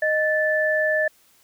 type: tone pair together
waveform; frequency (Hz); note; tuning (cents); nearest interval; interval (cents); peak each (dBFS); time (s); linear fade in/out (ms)
sine; 620 / 1753.6; D#5 / A6; -6 / -6; octave + tritone; 1800; -21; 0.02-1.08; 5
effects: white hiss -58 dBFS RMS until 1.43 s